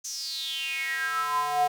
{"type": "tone with high-pass filter sweep", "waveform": "square", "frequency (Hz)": 146.4, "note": "D3", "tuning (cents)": -5, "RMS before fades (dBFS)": -29, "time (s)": [0.04, 1.68], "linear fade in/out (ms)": 10, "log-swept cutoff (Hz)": [6300, 670], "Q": 8.3, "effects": []}